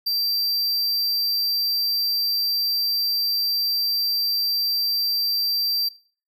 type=tone; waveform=square; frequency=4699 Hz; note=D8; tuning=in tune; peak=-21 dBFS; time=0.06-5.89 s; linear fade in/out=10 ms; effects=noise-tail reverb RT60 0.4 s tail -18 dB re dry